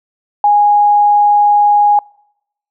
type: tone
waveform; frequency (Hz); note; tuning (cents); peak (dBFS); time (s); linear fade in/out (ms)
sine; 826; G#5; -10; -6; 0.44-1.99; 2
effects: noise-tail reverb RT60 0.8 s tail -26 dB re dry